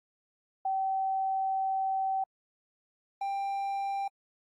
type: tone pair in turn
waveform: sine / triangle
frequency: 769 / 790.6 Hz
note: G5 / G5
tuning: -33 / +15 cents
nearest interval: unison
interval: 48 cents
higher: second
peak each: -27 / -28 dBFS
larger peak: first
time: 0.65-2.24 / 3.21-4.08 s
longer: first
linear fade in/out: 5 ms
effects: AAC 64 kbps